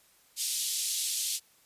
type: band-pass noise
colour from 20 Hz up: white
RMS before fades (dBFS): -32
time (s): 0.36-1.4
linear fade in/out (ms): 50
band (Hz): 3200 to 11000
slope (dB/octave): 24
effects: white hiss -63 dBFS RMS until 1.65 s + resampled to 32000 Hz